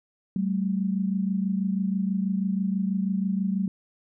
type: tone pair together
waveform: sine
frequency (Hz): 190.53 / 216.7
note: G3 / A3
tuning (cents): -49 / -26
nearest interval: major second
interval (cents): 223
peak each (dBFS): -24 / -29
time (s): 0.36-3.68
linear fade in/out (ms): 2
effects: none